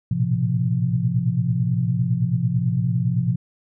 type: tone cluster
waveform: sine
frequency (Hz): 111.2 / 119.7 / 129.1 / 172.6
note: A2 / A#2 / C3 / F3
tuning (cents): +19 / +46 / -23 / -20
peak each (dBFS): -26 / -25 / -22 / -23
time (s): 0.11-3.36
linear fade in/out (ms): 5
effects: none